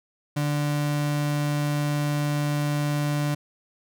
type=tone; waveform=35% pulse; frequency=146.83 Hz; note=D3; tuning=in tune; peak=-21 dBFS; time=0.36-3.35 s; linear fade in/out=10 ms; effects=none